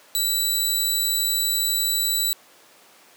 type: tone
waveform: 15% pulse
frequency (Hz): 3951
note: B7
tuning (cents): 0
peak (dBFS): -13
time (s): 0.15-2.33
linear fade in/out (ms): 0
effects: pink hiss -51 dBFS RMS until 3.16 s + high-pass 400 Hz 12 dB/octave